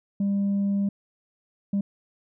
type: tone bursts at uneven times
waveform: sine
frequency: 199.5 Hz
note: G3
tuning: 31 cents sharp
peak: -19 dBFS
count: 2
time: 0.2-0.89 / 1.73-1.81 s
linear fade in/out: 5 ms
effects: tanh soft clip ceiling -20 dBFS